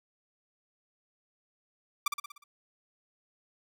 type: tone with echo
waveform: sawtooth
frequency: 1174.7 Hz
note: D6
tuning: in tune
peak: -21 dBFS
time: 2.06-2.08 s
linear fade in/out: 5 ms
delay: 60 ms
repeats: 6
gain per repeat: -5 dB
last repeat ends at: 2.44 s
effects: none